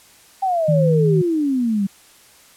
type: exponential sweep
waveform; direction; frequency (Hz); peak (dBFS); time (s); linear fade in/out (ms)
sine; down; 790 to 190.8; -16; 0.42-1.87; 10
type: tone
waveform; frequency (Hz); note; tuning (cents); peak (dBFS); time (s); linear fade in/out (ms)
sine; 158.7; D#3; +35; -14; 0.68-1.22; 10
effects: white hiss -49 dBFS RMS until 2.56 s + low-pass 12000 Hz 12 dB/octave